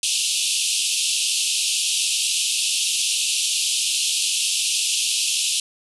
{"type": "band-pass noise", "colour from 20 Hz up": "pink", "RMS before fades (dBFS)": -22, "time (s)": [0.03, 5.6], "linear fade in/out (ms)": 2, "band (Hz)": [2600, 11000], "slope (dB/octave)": 96, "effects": []}